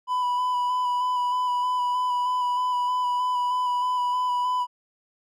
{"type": "tone with vibrato", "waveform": "triangle", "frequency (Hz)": 992, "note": "B5", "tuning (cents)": 7, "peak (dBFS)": -20, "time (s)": [0.07, 4.67], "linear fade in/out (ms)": 50, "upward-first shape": "square", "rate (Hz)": 3.2, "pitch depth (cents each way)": 14, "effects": []}